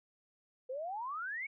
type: exponential sweep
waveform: sine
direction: up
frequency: 493.9 to 2279 Hz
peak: -37 dBFS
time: 0.69-1.47 s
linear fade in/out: 10 ms
effects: none